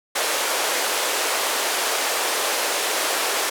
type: band-pass noise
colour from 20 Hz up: pink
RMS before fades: -23 dBFS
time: 0.15-3.5 s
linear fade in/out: 10 ms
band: 430 to 13000 Hz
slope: 24 dB/octave
effects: none